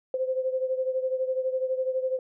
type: beating tone pair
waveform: sine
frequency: 516 / 528 Hz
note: C5 / C5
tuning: -24 / +16 cents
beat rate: 12 Hz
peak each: -26 / -31 dBFS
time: 0.14-2.19 s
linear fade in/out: 2 ms
effects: none